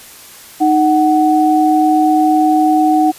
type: tone pair together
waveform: sine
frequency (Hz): 309.6 / 745.3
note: D#4 / F#5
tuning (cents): -9 / +12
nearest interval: octave + minor third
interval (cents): 1521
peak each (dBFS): -11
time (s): 0.6-3.12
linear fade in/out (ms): 20
effects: white hiss -37 dBFS RMS until 3.18 s + resampled to 32000 Hz